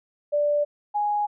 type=tone pair in turn; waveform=sine; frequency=587 / 830.1 Hz; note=D5 / G#5; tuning=-1 / -1 cents; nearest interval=tritone; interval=600 cents; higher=second; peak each=-19 / -21 dBFS; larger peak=first; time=0.32-0.65 / 0.94-1.27 s; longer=neither; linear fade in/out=20 ms; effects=none